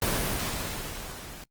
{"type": "noise with level ramp", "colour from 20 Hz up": "pink", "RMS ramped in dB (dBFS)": [-25, -44], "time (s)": [0.02, 1.44], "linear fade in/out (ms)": 2, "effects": ["noise-tail reverb RT60 0.1 s tail -26 dB re dry", "Opus 24 kbps"]}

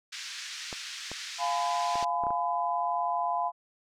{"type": "band-pass noise", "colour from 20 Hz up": "white", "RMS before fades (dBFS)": -40, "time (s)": [0.12, 2.05], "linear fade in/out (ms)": 10, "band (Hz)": [1500, 6000], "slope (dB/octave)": 24}
{"type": "clicks", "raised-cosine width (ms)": 1, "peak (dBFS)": -24, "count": 7, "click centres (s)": [0.728, 1.116, 1.956, 2.027, 2.237, 2.268, 2.306]}
{"type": "chord", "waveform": "sine", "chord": "F diminished", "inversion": "none", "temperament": "just", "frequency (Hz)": [698.5, 838.1, 1005.8], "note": ["F5", "Ab5", "Cb6"], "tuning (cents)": [0, 16, 31], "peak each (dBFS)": [-30, -33, -30], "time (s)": [1.38, 3.52], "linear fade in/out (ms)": 50}
{"effects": []}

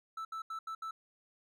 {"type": "tone bursts at uneven times", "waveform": "triangle", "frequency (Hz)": 1318.5, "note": "E6", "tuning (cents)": 0, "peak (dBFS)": -36, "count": 5, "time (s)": [[0.17, 0.25], [0.32, 0.42], [0.5, 0.59], [0.67, 0.75], [0.82, 0.91]], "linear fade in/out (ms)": 5, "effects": []}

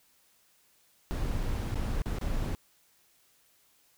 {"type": "noise with dropouts", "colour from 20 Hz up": "brown", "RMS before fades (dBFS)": -31, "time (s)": [1.11, 2.55], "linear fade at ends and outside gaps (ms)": 0, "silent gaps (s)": [[1.43, 1.434], [1.745, 1.756], [2.02, 2.058], [2.185, 2.212]], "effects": ["white hiss -66 dBFS RMS until 3.97 s"]}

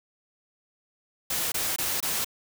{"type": "noise bursts", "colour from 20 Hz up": "white", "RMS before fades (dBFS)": -28, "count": 4, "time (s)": [1.3, 2.246], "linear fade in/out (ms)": 5, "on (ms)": 220, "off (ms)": 22, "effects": []}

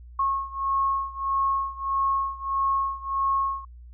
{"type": "beating tone pair", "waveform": "sine", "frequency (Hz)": [1090, 1091.6], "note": ["C#6", "C#6"], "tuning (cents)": [-29, -27], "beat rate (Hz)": 1.6, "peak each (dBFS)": [-25, -27], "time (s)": [0.19, 3.65], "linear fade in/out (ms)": 5, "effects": ["added 60 Hz sine -42 dBFS peak until 3.93 s"]}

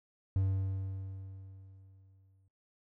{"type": "tone with exponential decay", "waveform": "triangle", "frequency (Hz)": 96, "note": "G2", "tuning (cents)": -36, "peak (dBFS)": -24, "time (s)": [0.36, 2.48], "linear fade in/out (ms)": 0, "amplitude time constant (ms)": 460, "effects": ["noise-tail reverb RT60 0.4 s tail -22 dB re dry"]}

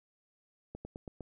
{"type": "slowing click train", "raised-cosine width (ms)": 2, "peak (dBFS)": -29, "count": 5, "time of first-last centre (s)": [0.75, 1.207], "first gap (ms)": 100, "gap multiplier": 1.09, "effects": []}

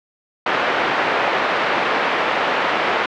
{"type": "band-pass noise", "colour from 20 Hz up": "pink", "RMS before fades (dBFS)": -19, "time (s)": [0.46, 3.06], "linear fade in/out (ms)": 5, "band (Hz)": [530, 2400], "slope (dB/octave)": 12, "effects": ["low-pass 4000 Hz 12 dB/octave"]}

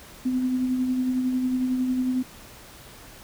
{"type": "tone with tremolo", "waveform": "sine", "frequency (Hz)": 254.8, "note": "C4", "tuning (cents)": -46, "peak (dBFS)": -20, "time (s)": [0.25, 2.23], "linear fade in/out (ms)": 10, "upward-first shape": "sine", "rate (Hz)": 11, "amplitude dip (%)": 35, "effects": ["pink hiss -46 dBFS RMS until 3.23 s"]}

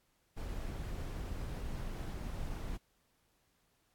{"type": "noise", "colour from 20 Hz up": "brown", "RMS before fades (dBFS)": -40, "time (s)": [0.36, 2.78], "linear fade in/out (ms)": 20, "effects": ["pink hiss -75 dBFS RMS until 3.94 s", "AAC 64 kbps"]}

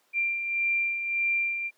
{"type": "beating tone pair", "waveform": "sine", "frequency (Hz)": [2372, 2373.7], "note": ["D7", "D7"], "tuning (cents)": [17, 18], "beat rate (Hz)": 1.7, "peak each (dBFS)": [-34, -25], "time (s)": [0.13, 1.71], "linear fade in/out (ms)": 50, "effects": ["pink hiss -67 dBFS RMS until 1.77 s", "high-pass 400 Hz 12 dB/octave"]}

